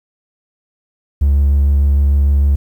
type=tone with vibrato; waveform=triangle; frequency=70.6 Hz; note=C#2; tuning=32 cents sharp; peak=-6 dBFS; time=1.21-2.56 s; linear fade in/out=10 ms; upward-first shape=sine; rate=6.6 Hz; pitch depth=13 cents each way; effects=tanh soft clip ceiling -3 dBFS + 8-bit